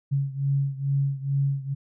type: beating tone pair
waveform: sine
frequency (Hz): 138 / 140.3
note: C#3 / C#3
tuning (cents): -7 / +21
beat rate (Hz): 2.3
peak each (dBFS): -24 / -27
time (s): 0.11-1.75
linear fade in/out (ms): 20
effects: none